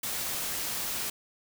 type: noise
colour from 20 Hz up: white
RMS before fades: -33 dBFS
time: 0.03-1.1 s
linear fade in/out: 5 ms
effects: none